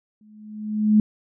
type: tone with exponential growth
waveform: sine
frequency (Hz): 213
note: G#3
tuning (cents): +44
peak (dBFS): -10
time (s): 0.21-1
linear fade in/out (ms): 2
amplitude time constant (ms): 170
effects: none